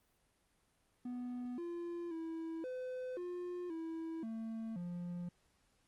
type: tone with pitch steps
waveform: triangle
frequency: 246.7 / 344.2 / 326.4 / 508 / 355.5 / 326.1 / 224.2 / 175.4 Hz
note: B3 / F4 / E4 / B4 / F4 / E4 / A3 / F3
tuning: -2 / -25 / -17 / +49 / +31 / -19 / +33 / +8 cents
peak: -38 dBFS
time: 1.05-5.29 s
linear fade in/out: 5 ms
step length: 530 ms
effects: pink hiss -75 dBFS RMS until 5.87 s + Opus 32 kbps